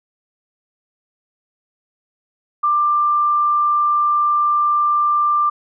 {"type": "tone", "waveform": "sine", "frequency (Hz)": 1186, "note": "D6", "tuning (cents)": 17, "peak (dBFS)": -13, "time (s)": [2.63, 5.5], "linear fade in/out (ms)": 10, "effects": []}